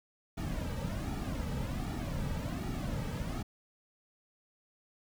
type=noise with flanger; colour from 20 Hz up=brown; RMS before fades=-36 dBFS; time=0.37-3.43 s; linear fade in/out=10 ms; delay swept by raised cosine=1.9 to 2.89 ms; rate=1.3 Hz; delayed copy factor=-0.7; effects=none